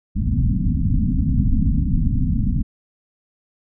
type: low-pass noise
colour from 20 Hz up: pink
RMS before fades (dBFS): -18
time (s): 0.15-2.63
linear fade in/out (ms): 20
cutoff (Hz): 270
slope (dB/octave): 96
effects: none